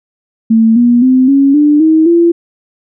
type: tone with pitch steps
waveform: sine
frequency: 224.3 / 240.4 / 257.7 / 276.1 / 296 / 317.2 / 340 Hz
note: A3 / B3 / C4 / C#4 / D4 / D#4 / F4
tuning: +34 / -46 / -26 / -7 / +14 / +33 / -46 cents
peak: -4 dBFS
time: 0.5-2.32 s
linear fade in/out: 10 ms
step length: 260 ms
effects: none